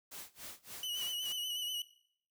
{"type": "noise with tremolo", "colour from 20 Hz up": "white", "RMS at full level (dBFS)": -46, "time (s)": [0.11, 1.33], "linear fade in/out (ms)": 10, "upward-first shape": "sine", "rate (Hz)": 3.5, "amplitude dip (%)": 100}
{"type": "tone with vibrato", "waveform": "40% pulse", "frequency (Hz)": 2960, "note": "F#7", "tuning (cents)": 0, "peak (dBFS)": -35, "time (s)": [0.83, 1.82], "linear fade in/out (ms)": 2, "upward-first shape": "sine", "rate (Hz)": 8.2, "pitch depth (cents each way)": 44}
{"effects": ["noise-tail reverb RT60 0.6 s tail -17 dB re dry"]}